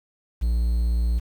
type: tone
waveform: triangle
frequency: 58.27 Hz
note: A#1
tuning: in tune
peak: -17 dBFS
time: 0.41-1.2 s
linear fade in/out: 20 ms
effects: 8-bit